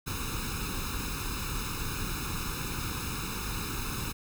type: noise with comb filter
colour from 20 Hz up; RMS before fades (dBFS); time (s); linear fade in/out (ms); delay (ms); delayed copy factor
pink; -34; 0.06-4.13; 20; 0.77; +1
effects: none